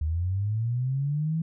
sine linear sweep, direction up, 74.3 to 164.81 Hz, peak -24 dBFS, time 0.01-1.42 s, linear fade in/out 5 ms, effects none

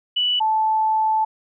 sine tone pair in turn, 2960 / 873.9 Hz, F#7 / A5, 0 / -12 cents, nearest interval octave + major sixth, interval 2112 cents, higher first, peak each -17 / -16 dBFS, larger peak second, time 0.16-0.4 / 0.4-1.25 s, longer second, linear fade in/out 10 ms, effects none

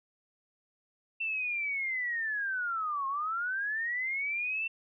sine linear two-way sweep, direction down then up, 2698 to 1067 to 2698 Hz, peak -30 dBFS, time 1.2-4.68 s, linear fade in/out 10 ms, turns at 3.07 s, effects none

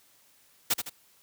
white noise with echo, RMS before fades -24 dBFS, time 0.7-0.74 s, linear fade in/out 10 ms, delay 79 ms, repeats 2, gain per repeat -7 dB, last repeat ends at 0.898 s, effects white hiss -62 dBFS RMS until 1.22 s + high-pass 60 Hz 12 dB/octave

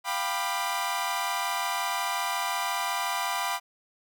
sawtooth chord, G dominant seventh, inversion third, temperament equal with one note detuned, 698.5 / 784 / 987.8 / 1193.1 Hz, F5 / G5 / B5 / D6, 0 / 0 / 0 / +27 cents, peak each -31 / -30 / -27 / -30 dBFS, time 0.04-3.6 s, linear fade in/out 50 ms, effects none

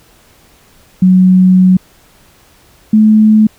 sine tone pair in turn, 185 / 215.7 Hz, F#3 / A3, 0 / -34 cents, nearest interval minor third, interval 266 cents, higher second, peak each -3 dBFS, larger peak neither, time 1.02-1.77 / 2.93-3.47 s, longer first, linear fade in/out 5 ms, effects pink hiss -46 dBFS RMS until 3.58 s

